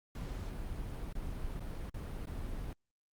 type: noise with dropouts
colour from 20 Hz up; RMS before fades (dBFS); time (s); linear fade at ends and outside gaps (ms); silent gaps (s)
brown; -40; 0.15-2.73; 2; 1.127-1.152 / 1.596-1.604 / 1.897-1.942 / 2.257-2.27
effects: Opus 48 kbps